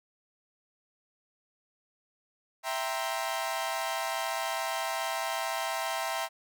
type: chord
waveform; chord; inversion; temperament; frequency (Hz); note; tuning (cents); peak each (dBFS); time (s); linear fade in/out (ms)
sawtooth; C dominant seventh; first; equal; 659.3 / 784 / 932.3 / 1046.5; E5 / G5 / Bb5 / C6; 0 / 0 / 0 / 0; -31 / -32 / -33 / -34; 2.63-6.29; 50
effects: none